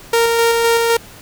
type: tone with tremolo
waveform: sawtooth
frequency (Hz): 463.2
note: A#4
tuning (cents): -11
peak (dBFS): -7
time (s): 0.13-0.97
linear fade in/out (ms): 5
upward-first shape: square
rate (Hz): 3.9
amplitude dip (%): 25
effects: pink hiss -39 dBFS RMS until 1.21 s